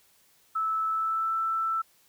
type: tone with pitch glide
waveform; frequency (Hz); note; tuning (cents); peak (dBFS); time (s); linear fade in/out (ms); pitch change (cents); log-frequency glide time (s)
sine; 1309 to 1327.3; E6 to E6; -13 to +12; -25; 0.55-1.82; 10; +25; 0.88-1.35
effects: white hiss -63 dBFS RMS until 2.08 s